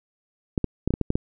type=clicks; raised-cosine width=3 ms; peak=-9 dBFS; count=8; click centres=0.578 / 0.643 / 0.876 / 0.906 / 0.939 / 1.013 / 1.104 / 1.155 s; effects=none